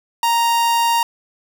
45% pulse tone, 932.3 Hz, A#5, in tune, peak -14 dBFS, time 0.23-1.03 s, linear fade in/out 2 ms, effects none

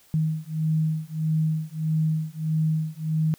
sine beating tone pair, 156.6 / 158.2 Hz, D#3 / D#3, +11 / +29 cents, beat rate 1.6 Hz, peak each -25 dBFS, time 0.14-3.34 s, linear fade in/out 0 ms, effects white hiss -57 dBFS RMS until 3.38 s

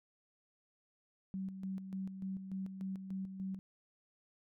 sine tone with tremolo, 190.9 Hz, G3, 46 cents flat, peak -37 dBFS, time 1.34-3.59 s, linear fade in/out 0 ms, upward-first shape square, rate 3.4 Hz, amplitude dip 55%, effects none

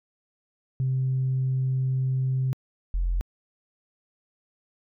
sine tone pair in turn, 130.81 / 43.65 Hz, C3 / F1, 0 / 0 cents, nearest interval octave + perfect fifth, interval 1900 cents, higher first, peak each -21 dBFS, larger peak neither, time 0.8-2.53 / 2.94-3.21 s, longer first, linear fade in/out 0 ms, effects tanh soft clip ceiling -18 dBFS

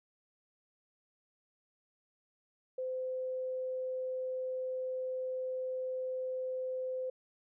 sine tone, 514 Hz, C5, 31 cents flat, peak -34 dBFS, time 2.78-7.1 s, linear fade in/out 5 ms, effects none

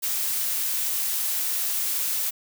blue noise, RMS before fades -26 dBFS, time 0.02-2.31 s, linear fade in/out 20 ms, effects none

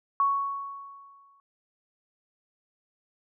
sine tone with exponential decay, 1112 Hz, C#6, 5 cents sharp, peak -19 dBFS, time 0.2-1.4 s, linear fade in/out 1 ms, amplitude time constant 260 ms, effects none

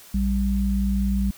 sine tone pair together, 58.32 / 196 Hz, A#1 / G3, +1 / 0 cents, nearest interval octave + major sixth, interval 2099 cents, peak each -22 dBFS, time 0.14-1.31 s, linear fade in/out 5 ms, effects white hiss -47 dBFS RMS until 1.37 s

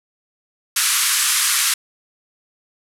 white band-pass noise, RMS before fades -18 dBFS, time 0.76-1.74 s, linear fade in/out 5 ms, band 1100 to 12000 Hz, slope 48 dB/octave, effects none

